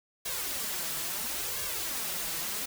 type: noise with flanger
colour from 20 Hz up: white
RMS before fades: -34 dBFS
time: 0.25-2.66 s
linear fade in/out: 10 ms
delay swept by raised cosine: 1.8 to 6.1 ms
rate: 0.73 Hz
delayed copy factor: +0.7
effects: none